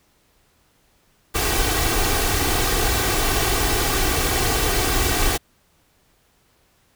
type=noise with comb filter; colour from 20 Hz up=pink; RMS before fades=-20 dBFS; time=1.34-5.38 s; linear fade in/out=20 ms; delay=2.6 ms; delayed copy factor=+0.65; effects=pink hiss -61 dBFS RMS until 6.95 s